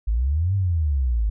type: exponential two-way sweep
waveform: sine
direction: up then down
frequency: 51 to 100.4 to 51 Hz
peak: -18 dBFS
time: 0.07-1.3 s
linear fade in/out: 10 ms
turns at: 0.55 s
effects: none